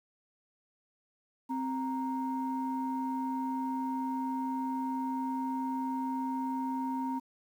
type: tone pair together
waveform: sine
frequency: 261.6 / 932.2 Hz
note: C4 / A#5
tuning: 0 / 0 cents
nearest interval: octave + minor seventh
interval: 2200 cents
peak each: -32 / -34 dBFS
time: 1.49-7.2 s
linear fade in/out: 20 ms
effects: tanh soft clip ceiling -24 dBFS + 10-bit